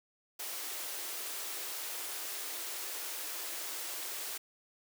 white high-pass noise, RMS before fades -40 dBFS, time 0.39-4.38 s, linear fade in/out 10 ms, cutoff 300 Hz, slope 96 dB/octave, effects none

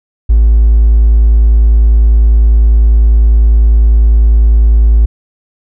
triangle tone with hard clipping, 55 Hz, A1, in tune, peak -3 dBFS, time 0.29-5.06 s, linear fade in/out 10 ms, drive 3 dB, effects none

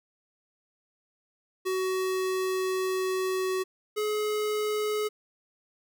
square tone pair in turn, 374.8 / 423.9 Hz, F#4 / G#4, +22 / +35 cents, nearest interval major second, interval 213 cents, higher second, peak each -27 dBFS, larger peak neither, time 1.65-3.64 / 3.96-5.09 s, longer first, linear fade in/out 20 ms, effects none

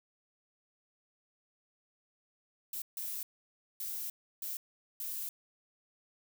violet noise bursts at uneven times, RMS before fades -39 dBFS, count 5, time 2.73-2.82 / 2.97-3.23 / 3.8-4.1 / 4.42-4.57 / 5-5.29 s, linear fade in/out 2 ms, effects none

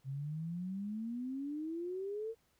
sine exponential sweep, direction up, 131.2 to 460.5 Hz, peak -37 dBFS, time 0.04-2.35 s, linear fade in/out 50 ms, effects pink hiss -74 dBFS RMS until 2.59 s

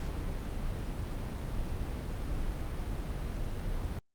brown noise, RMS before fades -35 dBFS, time 0-3.99 s, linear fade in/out 2 ms, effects Opus 48 kbps

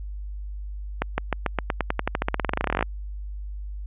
accelerating click train, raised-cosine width 0.5 ms, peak -7 dBFS, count 29, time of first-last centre 1.02-2.826 s, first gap 160 ms, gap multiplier 0.92, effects added 50 Hz sine -31 dBFS peak until 3.86 s + resampled to 8000 Hz

